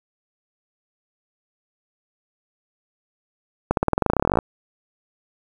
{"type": "accelerating click train", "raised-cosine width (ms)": 1, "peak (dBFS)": -3, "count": 21, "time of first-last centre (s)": [3.71, 4.388], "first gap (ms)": 62, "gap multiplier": 0.93, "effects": ["7-bit"]}